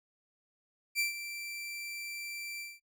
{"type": "tone with ADSR envelope", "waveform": "sawtooth", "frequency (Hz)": 2346, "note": "D7", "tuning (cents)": -2, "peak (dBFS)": -24, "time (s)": [0.95, 2.8], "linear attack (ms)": 44, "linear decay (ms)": 130, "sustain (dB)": -12, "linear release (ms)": 200, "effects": ["noise-tail reverb RT60 0.1 s tail -24 dB re dry"]}